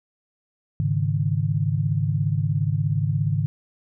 sine chord, Ab suspended fourth, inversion none, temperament equal, 103.83 / 138.59 / 155.56 Hz, Ab2 / Db3 / Eb3, 0 / 0 / 0 cents, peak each -24 dBFS, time 0.8-3.46 s, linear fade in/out 0 ms, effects none

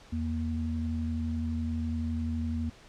sine tone pair together, 82.41 / 235.4 Hz, E2 / A#3, 0 / +17 cents, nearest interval octave + tritone, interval 1817 cents, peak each -31 / -32 dBFS, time 0.12-2.7 s, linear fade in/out 10 ms, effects pink hiss -54 dBFS RMS until 2.88 s + low-pass 6000 Hz 12 dB/octave

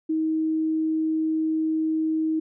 sine tone, 316.6 Hz, D#4, 30 cents sharp, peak -21 dBFS, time 0.09-2.4 s, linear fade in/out 10 ms, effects none

